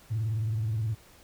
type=tone with vibrato; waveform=sine; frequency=110 Hz; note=A2; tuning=in tune; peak=-25 dBFS; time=0.1-0.95 s; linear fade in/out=20 ms; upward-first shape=sine; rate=19 Hz; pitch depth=110 cents each way; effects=tanh soft clip ceiling -23 dBFS + pink hiss -56 dBFS RMS until 1.23 s